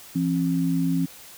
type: tone pair together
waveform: sine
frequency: 169.66 / 269 Hz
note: F3 / C4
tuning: -50 / +48 cents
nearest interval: minor sixth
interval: 798 cents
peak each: -23 dBFS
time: 0.15-1.06 s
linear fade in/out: 10 ms
effects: white hiss -45 dBFS RMS until 1.37 s